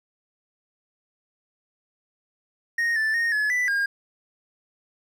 triangle tone with pitch steps, 1861 / 1760 / 1853 / 1706 / 1983 / 1618 Hz, A#6 / A6 / A#6 / G#6 / B6 / G#6, -3 / 0 / -11 / +46 / +7 / -46 cents, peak -19 dBFS, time 2.78-3.86 s, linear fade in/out 5 ms, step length 180 ms, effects none

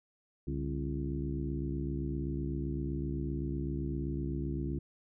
harmonic tone with a mistuned harmonic, 67.8 Hz, C#2, 38 cents flat, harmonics 1 / 2 / 3 / 4 / 5 / 6, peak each -37 / -37 / -43 / -40 / -40 / -52 dBFS, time 0.47-4.79 s, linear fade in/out 5 ms, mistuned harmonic 2, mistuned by +130 cents, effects none

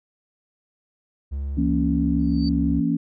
triangle tone, 69.8 Hz, C#2, 13 cents sharp, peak -23 dBFS, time 1.31-2.81 s, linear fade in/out 20 ms
sine chord, A# diminished, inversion second, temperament just, 167.82 / 233.1 / 279.7 Hz, E3 / A#3 / C#4, +31 / 0 / +16 cents, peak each -24 / -24 / -22 dBFS, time 1.57-2.97 s, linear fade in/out 10 ms
sine tone with exponential growth, 4588 Hz, D8, 41 cents flat, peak -30 dBFS, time 2.19-2.49 s, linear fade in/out 5 ms, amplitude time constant 65 ms
effects none

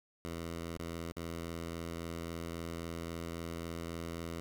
10% pulse tone with dropouts, 83.7 Hz, E2, 27 cents sharp, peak -31 dBFS, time 0.25-4.4 s, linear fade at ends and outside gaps 0 ms, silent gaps 0.773-0.794 / 1.12-1.166 s, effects none

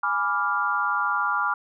sine chord, G# diminished seventh, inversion none, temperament equal, 830.6 / 987.8 / 1174.7 / 1396.9 Hz, G#5 / B5 / D6 / F6, 0 / 0 / 0 / 0 cents, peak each -30 / -29 / -26 / -25 dBFS, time 0.03-1.54 s, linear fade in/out 5 ms, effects none

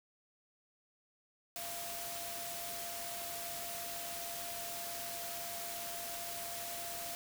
sine tone in noise, 688 Hz, F5, 26 cents flat, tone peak -46 dBFS, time 1.56-7.15 s, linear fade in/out 0 ms, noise white, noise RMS -43 dBFS, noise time 1.56-7.15 s, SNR -6 dB, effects none

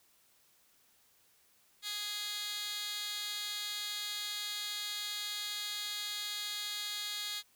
15% pulse tone with high-pass filter, 414.9 Hz, G#4, 2 cents flat, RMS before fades -39 dBFS, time 1.82-7.43 s, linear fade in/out 50 ms, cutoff 3100 Hz, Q 3, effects white hiss -68 dBFS RMS until 7.55 s

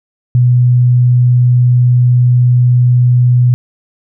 sine tone, 123.47 Hz, B2, in tune, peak -5 dBFS, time 0.35-3.54 s, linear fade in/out 0 ms, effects none

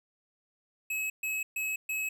square tone bursts, 2571 Hz, E7, 44 cents flat, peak -31 dBFS, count 4, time 0.9-2.09 s, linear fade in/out 5 ms, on 200 ms, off 130 ms, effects none

